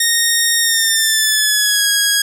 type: tone with pitch glide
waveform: 10% pulse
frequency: 1854 to 1651.7 Hz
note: A#6 to G#6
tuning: -10 to -10 cents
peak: -3 dBFS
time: 0-2.22 s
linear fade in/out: 5 ms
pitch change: -200 cents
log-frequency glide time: 0.61-1.86 s
effects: none